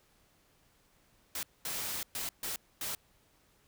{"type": "noise bursts at uneven times", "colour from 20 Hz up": "white", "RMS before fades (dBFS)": -37, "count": 5, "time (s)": [[1.35, 1.43], [1.65, 2.03], [2.15, 2.29], [2.43, 2.56], [2.81, 2.95]], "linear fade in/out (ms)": 2, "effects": ["pink hiss -68 dBFS RMS until 3.67 s"]}